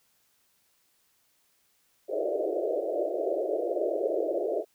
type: band-pass noise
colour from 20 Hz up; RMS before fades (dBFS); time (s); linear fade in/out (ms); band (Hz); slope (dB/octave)
white; -29; 2.08-4.65; 50; 330 to 660; 96
effects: white hiss -69 dBFS RMS until 4.74 s